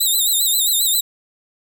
10% pulse tone with vibrato, 3825 Hz, A#7, 44 cents sharp, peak -8 dBFS, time 0-1.01 s, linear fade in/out 10 ms, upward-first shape sine, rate 7.5 Hz, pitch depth 100 cents each way, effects none

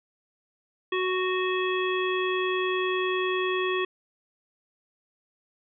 harmonic tone, 370 Hz, F#4, in tune, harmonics 1 / 3 / 5 / 7 / 9, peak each -26 / -31 / -33 / -34 / -36 dBFS, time 0.92-3.85 s, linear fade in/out 5 ms, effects none

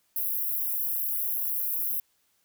white high-pass noise, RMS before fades -29 dBFS, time 0.16-2 s, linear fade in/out 2 ms, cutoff 11000 Hz, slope 96 dB/octave, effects white hiss -70 dBFS RMS until 2.44 s

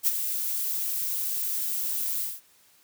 violet noise with ADSR envelope, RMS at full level -21 dBFS, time 0.03-2.41 s, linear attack 41 ms, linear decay 33 ms, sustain -8 dB, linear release 200 ms, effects white hiss -60 dBFS RMS until 2.83 s + high-pass 60 Hz 12 dB/octave

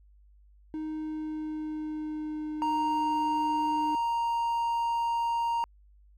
triangle tone with pitch glide, 311.1 to 303.8 Hz, D#4 to D#4, 0 to -41 cents, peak -30 dBFS, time 0.74-3.95 s, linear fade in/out 0 ms, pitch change -41 cents, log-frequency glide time 0.84-3.17 s
triangle tone, 932.3 Hz, A#5, in tune, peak -24 dBFS, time 2.62-5.64 s, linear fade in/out 0 ms
effects added 50 Hz sine -55 dBFS peak until 6.17 s

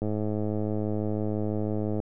click train, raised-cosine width 2 ms, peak -17 dBFS, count 211, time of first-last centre 0.02-2.001 s, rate 106 Hz, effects none

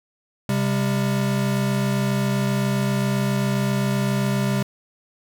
square tone pair together, 132.3 / 199.84 Hz, C3 / G3, +20 / +34 cents, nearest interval perfect fifth, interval 714 cents, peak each -23 dBFS, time 0.49-4.63 s, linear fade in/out 2 ms, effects none

